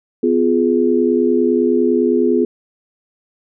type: chord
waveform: sine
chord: F diminished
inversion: second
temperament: just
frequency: 251.4 / 349.2 / 419.1 Hz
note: Cb4 / F4 / Ab4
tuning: +31 / 0 / +16 cents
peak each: -16 dBFS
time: 0.23-2.45 s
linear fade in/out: 5 ms
effects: none